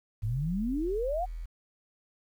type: tone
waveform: sine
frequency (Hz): 41.2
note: E1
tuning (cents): 0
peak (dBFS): -35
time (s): 0.22-1.46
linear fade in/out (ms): 10
type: exponential sweep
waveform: sine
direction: up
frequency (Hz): 99.1 to 760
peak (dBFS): -28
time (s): 0.22-1.26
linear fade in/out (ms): 20
effects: 10-bit